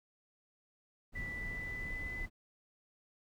brown noise, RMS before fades -44 dBFS, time 1.12-2.3 s, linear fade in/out 50 ms
sine tone with pitch glide, 1975.5 to 2007 Hz, B6 to B6, 0 to +27 cents, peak -40 dBFS, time 1.15-2.26 s, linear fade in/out 10 ms, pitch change +27 cents, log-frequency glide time 1.26-2.06 s
effects none

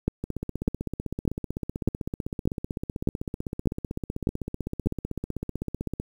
two click trains, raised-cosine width 3 ms, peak -9 / -17 dBFS, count 9 / 92, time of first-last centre 0.08-4.87 / 0.24-5.999 s, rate 1.67 / 15.8 Hz, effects 8-bit

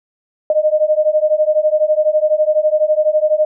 sine beating tone pair, 608 / 620 Hz, D#5 / D#5, -40 / -6 cents, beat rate 12 Hz, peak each -14 dBFS, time 0.5-3.45 s, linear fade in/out 2 ms, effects none

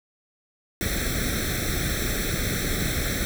pink noise with comb filter, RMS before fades -26 dBFS, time 0.81-3.25 s, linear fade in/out 0 ms, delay 0.52 ms, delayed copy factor +0.95, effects none

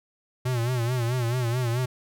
square tone with vibrato, 121.7 Hz, B2, 25 cents flat, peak -24 dBFS, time 0.45-1.86 s, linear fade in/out 10 ms, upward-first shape sine, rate 4.6 Hz, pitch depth 98 cents each way, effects none

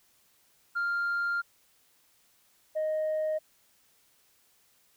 sine tone pair in turn, 1396.9 / 622.2 Hz, F6 / D#5, 0 / 0 cents, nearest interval octave + major second, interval 1400 cents, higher first, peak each -25 dBFS, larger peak neither, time 0.75-1.42 / 2.75-3.39 s, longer first, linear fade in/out 20 ms, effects tanh soft clip ceiling -25 dBFS + white hiss -66 dBFS RMS until 4.96 s

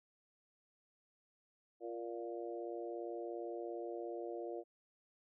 harmonic tone with a mistuned harmonic, 117.2 Hz, A#2, 10 cents sharp, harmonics 3 / 4 / 5 / 6, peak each -44 / -46 / -48 / -50 dBFS, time 1.8-4.64 s, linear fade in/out 50 ms, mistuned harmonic 3, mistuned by -16 cents, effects none

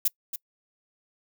violet noise with echo, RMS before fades -22 dBFS, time 0.05-0.08 s, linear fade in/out 5 ms, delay 280 ms, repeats 1, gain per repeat -10 dB, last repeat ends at 0.36 s, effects noise-tail reverb RT60 0.1 s tail -25 dB re dry

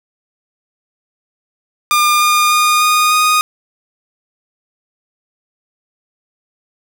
sawtooth tone with pitch steps, 1205 / 1213.4 / 1221.8 / 1230.3 / 1238.9 Hz, D6 / D#6 / D#6 / D#6 / D#6, +44 / -44 / -32 / -20 / -8 cents, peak -6 dBFS, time 1.91-3.41 s, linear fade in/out 0 ms, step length 300 ms, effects none

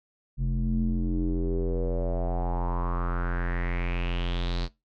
square tone with low-pass filter sweep, 43.65 Hz, F1, in tune, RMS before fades -27 dBFS, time 0.37-4.69 s, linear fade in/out 50 ms, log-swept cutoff 160 to 4400 Hz, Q 5.2, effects noise-tail reverb RT60 0.2 s tail -19 dB re dry

